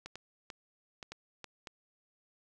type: clicks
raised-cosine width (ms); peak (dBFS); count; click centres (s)
0.2; -26; 7; 0.06 / 0.156 / 0.502 / 1.028 / 1.12 / 1.443 / 1.672
effects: none